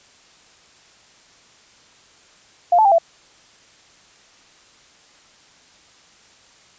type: tone with pitch steps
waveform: sine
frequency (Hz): 702 / 871 / 793 / 670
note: F5 / A5 / G5 / E5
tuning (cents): +9 / -18 / +20 / +28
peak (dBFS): -10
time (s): 2.72-2.984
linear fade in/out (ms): 5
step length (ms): 66
effects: white hiss -51 dBFS RMS until 6.78 s + resampled to 16000 Hz